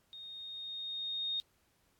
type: tone with level ramp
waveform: sine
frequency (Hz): 3703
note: A#7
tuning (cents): -12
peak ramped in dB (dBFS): -46 to -32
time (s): 0.13-1.4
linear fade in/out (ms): 0
effects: pink hiss -73 dBFS RMS until 1.99 s + AAC 64 kbps